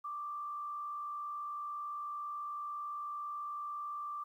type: tone with frequency modulation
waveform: sine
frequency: 1177 Hz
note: D6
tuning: 3 cents sharp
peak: -38 dBFS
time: 0.04-4.24 s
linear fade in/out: 10 ms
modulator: 58 Hz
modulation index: 0.38
effects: 12-bit